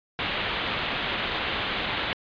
white low-pass noise, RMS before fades -29 dBFS, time 0.19-2.13 s, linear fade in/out 0 ms, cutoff 3700 Hz, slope 48 dB/octave, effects resampled to 11025 Hz

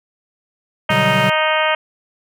harmonic tone, 311.1 Hz, D#4, in tune, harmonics 2 / 3 / 4 / 5 / 6 / 7 / 8 / 9 / 10, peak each -19 / -21 / -22 / -23 / -24 / -24 / -25 / -26 / -26 dBFS, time 0.89-1.75 s, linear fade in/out 5 ms
square chord, G major seventh, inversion first, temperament equal, 123.47 / 146.83 / 185 / 196 Hz, B2 / D3 / F#3 / G3, 0 / 0 / 0 / 0 cents, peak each -24 dBFS, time 0.9-1.3 s, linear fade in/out 5 ms
effects none

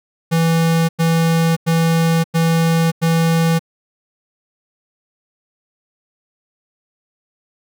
square tone bursts, 164.81 Hz, E3, in tune, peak -13 dBFS, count 5, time 0.31-3.594 s, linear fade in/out 20 ms, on 580 ms, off 96 ms, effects none

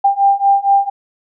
sine beating tone pair, 792 / 796.3 Hz, G5 / G5, +18 / +27 cents, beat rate 4.3 Hz, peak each -13 / -12 dBFS, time 0.04-0.9 s, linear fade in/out 10 ms, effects none

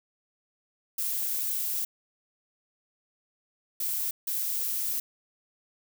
violet noise bursts at uneven times, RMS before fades -30 dBFS, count 3, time 0.98-1.85 / 3.8-4.11 / 4.27-5 s, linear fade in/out 5 ms, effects none

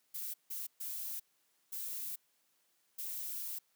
violet noise bursts at uneven times, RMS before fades -41 dBFS, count 5, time 0.14-0.34 / 0.5-0.67 / 0.8-1.2 / 1.72-2.16 / 2.98-3.59 s, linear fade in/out 10 ms, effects white hiss -75 dBFS RMS until 3.75 s + high-pass 150 Hz 12 dB/octave

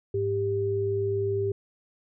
sine tone pair together, 103.5 / 395.2 Hz, G#2 / G4, -5 / +14 cents, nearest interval octave + major seventh, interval 2319 cents, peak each -30 / -25 dBFS, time 0.14-1.52 s, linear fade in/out 5 ms, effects none

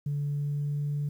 sine tone with pitch glide, 144.5 to 145.51 Hz, D3 to D3, -28 to -16 cents, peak -26 dBFS, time 0.06-1.09 s, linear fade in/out 5 ms, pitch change +12 cents, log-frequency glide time 0.33-0.86 s, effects tanh soft clip ceiling -24 dBFS + 10-bit

